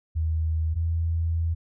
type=tone pair in turn; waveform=sine; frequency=79.9 / 82.67 Hz; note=D#2 / E2; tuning=+47 / +6 cents; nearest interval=minor second; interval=59 cents; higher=second; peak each=-22 dBFS; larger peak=neither; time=0.15-0.75 / 0.75-1.55 s; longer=second; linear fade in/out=20 ms; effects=none